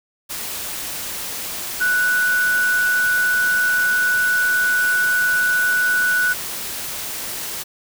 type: tone in noise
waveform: sine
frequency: 1480 Hz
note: F#6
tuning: in tune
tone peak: -15 dBFS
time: 1.8-6.34 s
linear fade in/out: 20 ms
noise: white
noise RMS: -28 dBFS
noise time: 0.29-7.64 s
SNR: +10 dB
effects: none